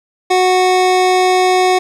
square tone pair together, 368.5 / 737 Hz, F#4 / F#5, -7 / -7 cents, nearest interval octave, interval 1200 cents, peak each -13 dBFS, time 0.3-1.79 s, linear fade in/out 10 ms, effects low-pass 8000 Hz 12 dB/octave + 8-bit

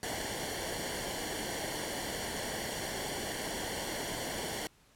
pink noise with comb filter, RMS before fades -37 dBFS, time 0.03-4.67 s, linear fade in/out 0 ms, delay 0.79 ms, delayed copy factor -0.7, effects pink hiss -64 dBFS RMS until 4.95 s + low-pass 12000 Hz 12 dB/octave

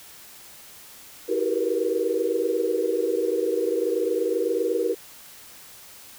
sine tone cluster, 325.2 / 379.6 / 407.5 / 468.9 / 489.3 Hz, E4 / F#4 / G#4 / A#4 / B4, -23 / +44 / -33 / +10 / -16 cents, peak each -30 / -27 / -31 / -25 / -29 dBFS, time 1.28-4.95 s, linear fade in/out 20 ms, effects white hiss -46 dBFS RMS until 6.18 s

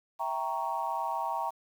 sine chord, E diminished seventh, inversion none, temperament equal, 659.3 / 784 / 932.3 / 1108.7 Hz, E5 / G5 / Bb5 / Db6, 0 / 0 / 0 / 0 cents, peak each -38 / -35 / -32 / -37 dBFS, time 0.19-1.51 s, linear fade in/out 20 ms, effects tanh soft clip ceiling -19 dBFS + 9-bit

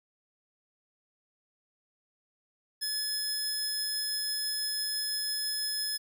sawtooth tone pair together, 1713 / 5133 Hz, A6 / E8, -47 / -47 cents, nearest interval octave + perfect fifth, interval 1900 cents, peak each -38 / -28 dBFS, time 2.81-5.98 s, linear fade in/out 20 ms, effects none

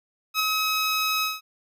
15% pulse tone with ADSR envelope, 1276 Hz, D#6, 43 cents sharp, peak -13 dBFS, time 0.34-1.41 s, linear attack 55 ms, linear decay 11 ms, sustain -3 dB, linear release 180 ms, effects none

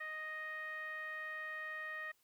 10% pulse tone with low-pass filter, 622.3 Hz, D#5, in tune, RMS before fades -44 dBFS, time 0-2.12 s, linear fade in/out 10 ms, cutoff 1800 Hz, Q 5.5, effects white hiss -75 dBFS RMS until 2.23 s

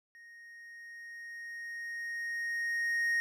triangle tone with level ramp, 1864.7 Hz, A#6, in tune, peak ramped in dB -50 to -25 dBFS, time 0.15-3.2 s, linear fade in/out 0 ms, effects none

